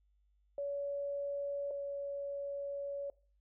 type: tone pair in turn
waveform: sine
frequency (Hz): 566 / 563.4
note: C#5 / C#5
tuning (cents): +36 / +28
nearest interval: unison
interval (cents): 8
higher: first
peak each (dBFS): -35 / -37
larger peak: first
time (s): 0.58-1.71 / 1.71-3.1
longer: second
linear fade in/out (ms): 2
effects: noise-tail reverb RT60 0.4 s tail -22 dB re dry + added 50 Hz sine -69 dBFS peak until 3.4 s